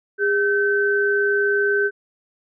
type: tone pair together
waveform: sine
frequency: 406.8 / 1536 Hz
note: G#4 / G6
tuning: -36 / -36 cents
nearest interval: octave + major seventh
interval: 2300 cents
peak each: -19 dBFS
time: 0.18-1.91 s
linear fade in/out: 50 ms
effects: none